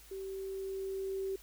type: tone with level ramp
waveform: sine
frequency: 385.6 Hz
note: G4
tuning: 28 cents flat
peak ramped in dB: -39 to -33 dBFS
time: 0.11-1.36 s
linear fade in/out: 5 ms
effects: added 51 Hz sine -58 dBFS peak until 1.42 s + white hiss -58 dBFS RMS until 1.42 s